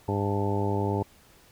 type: harmonic tone with a mistuned harmonic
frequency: 101 Hz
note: G#2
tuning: 48 cents flat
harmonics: 1 / 2 / 3 / 4 / 5 / 6 / 7 / 8 / 9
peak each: -28 / -33 / -33 / -31 / -36 / -39 / -40 / -42 / -33 dBFS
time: 0.08-1.03 s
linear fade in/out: 5 ms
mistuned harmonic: 9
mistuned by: -59 cents
effects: pink hiss -57 dBFS RMS until 1.51 s